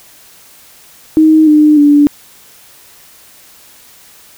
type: tone with pitch steps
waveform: sine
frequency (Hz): 313.9 / 302.2 / 290.9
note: D#4 / D4 / D4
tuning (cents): +15 / +50 / -16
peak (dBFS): -3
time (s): 1.17-2.07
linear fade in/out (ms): 0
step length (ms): 300
effects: white hiss -41 dBFS RMS until 4.37 s